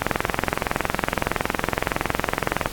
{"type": "click train", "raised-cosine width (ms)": 0.5, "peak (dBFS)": -3, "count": 58, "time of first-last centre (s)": [0.02, 2.659], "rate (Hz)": 21.6, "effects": ["pink hiss -35 dBFS RMS until 2.72 s", "AAC 64 kbps"]}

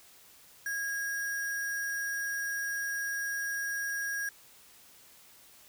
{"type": "tone with sample-and-hold", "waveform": "sine", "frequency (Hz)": 1642, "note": "G#6", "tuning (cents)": -20, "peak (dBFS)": -31, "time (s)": [0.66, 4.29], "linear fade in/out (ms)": 2, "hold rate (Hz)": 7350, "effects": ["white hiss -57 dBFS RMS until 5.68 s"]}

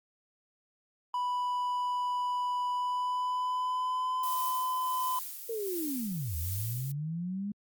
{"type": "tone with pitch glide", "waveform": "triangle", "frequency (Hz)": [987.8, 1016.7], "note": ["B5", "B5"], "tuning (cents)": [0, 50], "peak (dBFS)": -27, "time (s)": [1.14, 5.19], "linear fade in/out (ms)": 2, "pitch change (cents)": 50, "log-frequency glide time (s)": [2.72, 4.21]}
{"type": "noise with tremolo", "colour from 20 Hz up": "violet", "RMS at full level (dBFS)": -37, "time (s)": [4.23, 6.92], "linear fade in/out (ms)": 5, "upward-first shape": "sine", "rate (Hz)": 1.4, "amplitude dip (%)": 55}
{"type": "linear two-way sweep", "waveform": "sine", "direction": "down then up", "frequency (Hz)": [467.7, 77.78, 208.1], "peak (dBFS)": -32, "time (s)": [5.49, 7.52], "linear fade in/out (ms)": 5, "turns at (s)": 6.36}
{"effects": ["Opus 48 kbps"]}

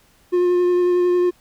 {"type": "tone with vibrato", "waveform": "triangle", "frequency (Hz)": 356.2, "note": "F4", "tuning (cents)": 34, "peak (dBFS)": -12, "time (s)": [0.32, 1.31], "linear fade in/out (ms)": 20, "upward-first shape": "triangle", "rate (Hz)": 11, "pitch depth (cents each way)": 15, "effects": ["pink hiss -56 dBFS RMS until 1.4 s"]}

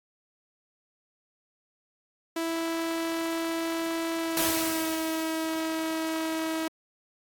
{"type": "tone with pitch glide", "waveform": "sawtooth", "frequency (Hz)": [329.6, 321.3], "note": ["E4", "E4"], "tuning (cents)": [0, -44], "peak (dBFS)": -24, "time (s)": [2.36, 6.68], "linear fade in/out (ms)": 5, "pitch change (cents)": -44, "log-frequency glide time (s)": [4.17, 4.9]}
{"type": "noise with exponential decay", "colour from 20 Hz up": "white", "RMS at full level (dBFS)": -27, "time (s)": [4.37, 6.35], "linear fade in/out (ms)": 0, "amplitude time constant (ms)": 430}
{"effects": ["AAC 64 kbps"]}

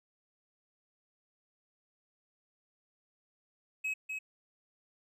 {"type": "tone with echo", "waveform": "triangle", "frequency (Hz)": 2557, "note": "D#7", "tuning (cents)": 47, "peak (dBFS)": -30, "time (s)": [3.84, 3.94], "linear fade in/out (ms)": 10, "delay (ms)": 250, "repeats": 1, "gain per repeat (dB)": -4, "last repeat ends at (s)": 4.19, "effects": []}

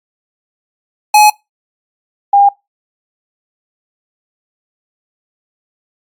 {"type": "tone pair in turn", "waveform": ["square", "sine"], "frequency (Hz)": [844, 804.6], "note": ["G#5", "G5"], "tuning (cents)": [28, 45], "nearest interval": "minor second", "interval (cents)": 83, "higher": "first", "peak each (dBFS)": -4, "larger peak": "neither", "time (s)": [[1.14, 1.3], [2.33, 2.49]], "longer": "neither", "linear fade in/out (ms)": 5, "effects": ["noise-tail reverb RT60 0.2 s tail -23 dB re dry", "AAC 64 kbps"]}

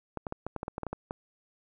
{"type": "clicks", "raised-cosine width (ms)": 1, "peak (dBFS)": -20, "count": 12, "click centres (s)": [0.173, 0.268, 0.324, 0.466, 0.563, 0.631, 0.681, 0.781, 0.833, 0.867, 0.93, 1.109], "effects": []}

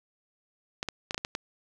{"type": "clicks", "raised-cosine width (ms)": 0.2, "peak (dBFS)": -14, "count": 7, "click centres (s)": [0.829, 0.887, 1.109, 1.145, 1.179, 1.249, 1.351], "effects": []}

